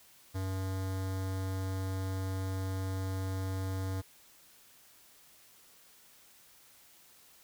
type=tone with notch filter; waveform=square; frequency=95 Hz; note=F#2; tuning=46 cents sharp; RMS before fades=-35 dBFS; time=0.34-4.02 s; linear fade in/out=20 ms; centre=2600 Hz; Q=1.6; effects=white hiss -60 dBFS RMS until 7.43 s